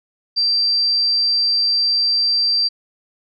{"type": "tone", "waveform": "sine", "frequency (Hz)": 4699, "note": "D8", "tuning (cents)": 0, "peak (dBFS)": -14, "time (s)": [0.36, 2.69], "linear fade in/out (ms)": 20, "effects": []}